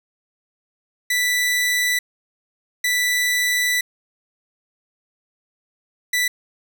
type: tone bursts at uneven times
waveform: sawtooth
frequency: 1975.5 Hz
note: B6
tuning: in tune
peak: -14 dBFS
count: 3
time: 1.1-1.99 / 2.84-3.81 / 6.13-6.28 s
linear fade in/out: 5 ms
effects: none